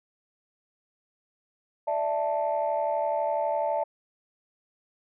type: chord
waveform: sine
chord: D suspended second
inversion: none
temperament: equal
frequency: 587.3 / 659.3 / 880 Hz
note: D5 / E5 / A5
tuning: 0 / 0 / 0 cents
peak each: -28 dBFS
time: 1.87-3.84 s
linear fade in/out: 10 ms
effects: tanh soft clip ceiling -17 dBFS